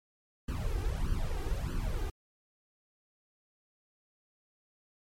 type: noise with flanger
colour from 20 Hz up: brown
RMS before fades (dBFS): -32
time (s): 0.48-2.1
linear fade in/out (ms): 5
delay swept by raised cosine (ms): 0.66 to 2.56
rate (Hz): 1.6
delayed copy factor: +0.9
effects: MP3 64 kbps